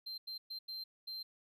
triangle tone bursts at uneven times, 4141 Hz, C8, 19 cents flat, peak -40 dBFS, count 5, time 0.06-0.18 / 0.27-0.38 / 0.5-0.59 / 0.68-0.84 / 1.07-1.23 s, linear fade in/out 10 ms, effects none

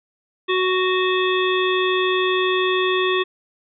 harmonic tone with a mistuned harmonic, 370.6 Hz, F#4, 3 cents sharp, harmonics 1 / 3 / 5 / 7 / 9 / 10, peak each -19 / -24 / -26 / -27 / -29 / -29 dBFS, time 0.48-3.24 s, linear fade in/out 20 ms, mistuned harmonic 10, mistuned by -63 cents, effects none

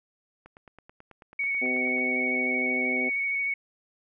click train, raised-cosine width 0.5 ms, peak -33 dBFS, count 15, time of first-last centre 0.46-1.983 s, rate 9.19 Hz
sine tone with vibrato, 2229 Hz, C#7, 9 cents sharp, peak -25 dBFS, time 1.39-3.54 s, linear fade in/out 5 ms, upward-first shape square, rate 13 Hz, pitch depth 13 cents each way
harmonic tone, 126.8 Hz, B2, 46 cents sharp, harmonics 2 / 3 / 4 / 5 / 6, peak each -31 / -35 / -37 / -39 / -41 dBFS, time 1.61-3.1 s, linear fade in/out 20 ms
effects none

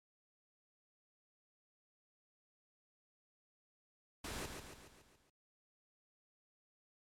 pink noise with echo, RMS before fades -44 dBFS, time 4.24-4.46 s, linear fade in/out 5 ms, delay 140 ms, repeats 6, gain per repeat -5 dB, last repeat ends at 5.3 s, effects low-pass 11000 Hz 12 dB/octave + MP3 96 kbps

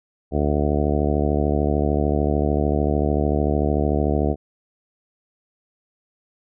harmonic tone, 73.42 Hz, D2, in tune, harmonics 1 / 2 / 3 / 4 / 5 / 6 / 7 / 8 / 9 / 10, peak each -22 / -26 / -26 / -26 / -27 / -27 / -32 / -32 / -29 / -32 dBFS, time 0.31-4.36 s, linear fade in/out 50 ms, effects none

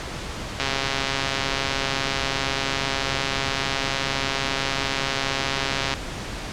click train, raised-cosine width 0.2 ms, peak -6 dBFS, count 727, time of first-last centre 0.6-5.938 s, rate 136 Hz, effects pink hiss -32 dBFS RMS until 6.52 s + low-pass 6000 Hz 12 dB/octave

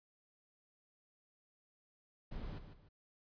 brown noise with echo, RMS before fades -44 dBFS, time 2.31-2.59 s, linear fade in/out 10 ms, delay 150 ms, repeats 2, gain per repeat -9 dB, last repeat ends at 2.89 s, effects resampled to 11025 Hz

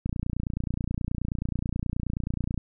click train, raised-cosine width 5 ms, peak -16 dBFS, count 75, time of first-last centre 0.06-2.577 s, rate 29.4 Hz, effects none

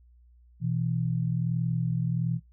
sine tone pair together, 123.47 / 164.81 Hz, B2 / E3, 0 / 0 cents, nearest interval perfect fourth, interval 500 cents, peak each -28 dBFS, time 0.6-2.4 s, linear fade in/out 50 ms, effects noise-tail reverb RT60 0.2 s tail -20 dB re dry + added 60 Hz sine -54 dBFS peak until 2.52 s

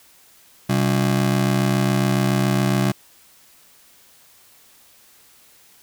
35% pulse ring-modulated tone, 160.4 Hz, E3, 47 cents flat, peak -12 dBFS, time 0.69-2.92 s, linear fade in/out 10 ms, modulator 33.6 Hz, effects white hiss -52 dBFS RMS until 5.82 s

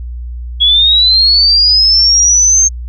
sine linear sweep, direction up, 3322 to 6410 Hz, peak -5 dBFS, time 0.6-2.69 s, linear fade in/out 20 ms, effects added 60 Hz sine -20 dBFS peak until 2.88 s

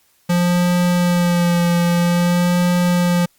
square tone with vibrato, 174.9 Hz, F3, 3 cents sharp, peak -14 dBFS, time 0.29-3.26 s, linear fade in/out 10 ms, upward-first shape sine, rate 0.51 Hz, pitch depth 21 cents each way, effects white hiss -58 dBFS RMS until 3.38 s + Opus 48 kbps

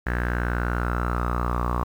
sawtooth tone with low-pass filter sweep, 60.2 Hz, B1, 44 cents flat, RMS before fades -25 dBFS, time 0.06-1.84 s, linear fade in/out 10 ms, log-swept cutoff 1700 to 1100 Hz, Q 7.3, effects 8-bit

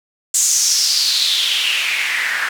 white noise with band-pass filter sweep, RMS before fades -17 dBFS, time 0.34-2.49 s, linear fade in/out 5 ms, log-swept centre 7400 to 1600 Hz, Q 4.5, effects none

